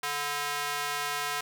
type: tone with high-pass filter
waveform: square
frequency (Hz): 145.3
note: D3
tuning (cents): -18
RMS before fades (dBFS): -32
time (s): 0.03-1.41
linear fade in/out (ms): 5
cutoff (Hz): 1100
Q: 0.97
effects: none